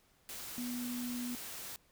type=tone in noise; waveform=sine; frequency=244.6 Hz; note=B3; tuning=16 cents flat; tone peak=-37 dBFS; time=0.58-1.35 s; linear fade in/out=0 ms; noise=white; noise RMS=-45 dBFS; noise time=0.29-1.76 s; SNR=+5 dB; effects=pink hiss -69 dBFS RMS until 1.91 s